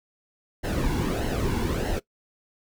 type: noise with flanger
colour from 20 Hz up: brown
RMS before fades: -26 dBFS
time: 0.63-2 s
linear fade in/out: 20 ms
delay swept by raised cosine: 0.84 to 1.65 ms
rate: 1.6 Hz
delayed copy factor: -0.65
effects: noise-tail reverb RT60 0.1 s tail -20 dB re dry